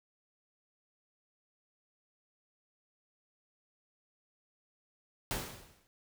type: noise with exponential decay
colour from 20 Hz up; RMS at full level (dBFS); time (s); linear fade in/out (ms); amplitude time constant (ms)
pink; -33; 5.31-5.87; 0; 120
effects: none